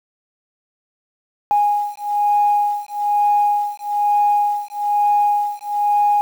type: beating tone pair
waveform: sine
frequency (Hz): 825 / 826.1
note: G#5 / G#5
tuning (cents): -12 / -9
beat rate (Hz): 1.1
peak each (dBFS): -17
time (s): 1.51-6.21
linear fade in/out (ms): 0
effects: tanh soft clip ceiling -7 dBFS + 7-bit